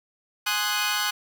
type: chord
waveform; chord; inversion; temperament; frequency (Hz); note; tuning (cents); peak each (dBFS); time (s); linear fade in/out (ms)
15% pulse; Ab dominant seventh; none; equal; 830.6 / 1046.5 / 1244.5 / 1480; Ab5 / C6 / Eb6 / Gb6; 0 / 0 / 0 / 0; -24 / -24 / -24 / -20; 0.46-1.11; 10
effects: none